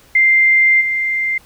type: tone with level steps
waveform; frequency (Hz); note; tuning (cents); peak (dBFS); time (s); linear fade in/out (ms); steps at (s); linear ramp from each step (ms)
sine; 2093; C7; 0; -8 / -15; 0.15-1.38; 5; 0.8; 20
effects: pink hiss -48 dBFS RMS until 1.45 s